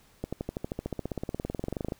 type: accelerating click train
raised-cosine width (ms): 2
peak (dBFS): -18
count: 30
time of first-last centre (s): 0.24-1.922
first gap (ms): 86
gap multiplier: 0.97
effects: pink hiss -61 dBFS RMS until 1.99 s